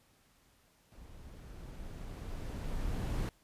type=noise with level ramp; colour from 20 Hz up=brown; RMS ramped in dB=-53 to -33 dBFS; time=0.92-3.29 s; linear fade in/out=0 ms; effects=pink hiss -68 dBFS RMS until 3.43 s + resampled to 32000 Hz